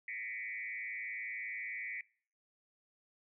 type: tone with frequency modulation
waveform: sine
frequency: 2122 Hz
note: C7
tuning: 24 cents sharp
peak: -39 dBFS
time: 0.08-2.01 s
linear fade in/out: 2 ms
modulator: 111 Hz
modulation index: 2
effects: noise-tail reverb RT60 0.5 s tail -23 dB re dry